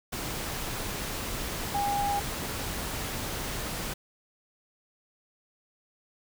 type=tone in noise; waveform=sine; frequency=810 Hz; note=G#5; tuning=43 cents flat; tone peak=-26 dBFS; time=1.74-2.2 s; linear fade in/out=10 ms; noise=pink; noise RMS=-34 dBFS; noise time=0.12-3.94 s; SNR=+5 dB; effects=none